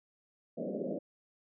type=band-pass noise; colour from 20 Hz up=white; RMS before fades=-37 dBFS; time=0.57-0.99 s; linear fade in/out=10 ms; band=160 to 640 Hz; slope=96 dB/octave; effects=none